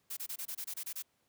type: noise bursts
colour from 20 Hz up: blue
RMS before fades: -40 dBFS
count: 10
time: 0.1-1.025 s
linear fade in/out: 10 ms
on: 70 ms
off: 25 ms
effects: pink hiss -75 dBFS RMS until 1.28 s + high-pass 100 Hz 12 dB/octave